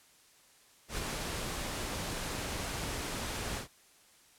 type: noise with ADSR envelope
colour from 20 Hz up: pink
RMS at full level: -35 dBFS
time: 0.88-3.68 s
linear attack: 97 ms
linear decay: 13 ms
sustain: -2 dB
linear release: 110 ms
effects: white hiss -62 dBFS RMS until 4.38 s + low-pass 11000 Hz 12 dB/octave